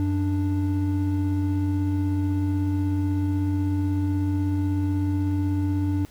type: tone pair together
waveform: triangle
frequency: 92.5 / 293.7 Hz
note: F#2 / D4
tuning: 0 / 0 cents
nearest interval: octave + minor sixth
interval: 2000 cents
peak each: -21 / -23 dBFS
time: 0-6.05 s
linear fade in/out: 0 ms
effects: pink hiss -53 dBFS RMS until 6.1 s